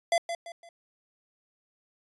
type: tone with echo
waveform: square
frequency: 680 Hz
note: F5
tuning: 46 cents flat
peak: -22 dBFS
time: 0.12-0.18 s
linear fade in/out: 2 ms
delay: 170 ms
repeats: 3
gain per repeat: -9 dB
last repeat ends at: 0.69 s
effects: resampled to 24000 Hz